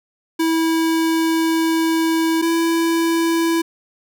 square tone pair in turn, 325.7 / 331.6 Hz, E4 / E4, -21 / +10 cents, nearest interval unison, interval 31 cents, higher second, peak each -16 dBFS, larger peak neither, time 0.39-2.42 / 2.42-3.62 s, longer first, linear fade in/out 10 ms, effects none

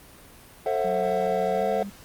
triangle chord, F# half-diminished seventh, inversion first, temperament just, 444 / 532.8 / 666 / 740 Hz, A4 / C5 / E5 / F#5, +16 / +31 / +18 / 0 cents, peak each -26 dBFS, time 0.66-1.83 s, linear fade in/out 2 ms
sine tone with pitch glide, 185 to 199.43 Hz, F#3 to G3, 0 to +30 cents, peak -33 dBFS, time 0.84-1.9 s, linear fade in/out 10 ms, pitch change +130 cents, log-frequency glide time 1.52-1.69 s
effects pink hiss -49 dBFS RMS until 2.04 s + Opus 32 kbps

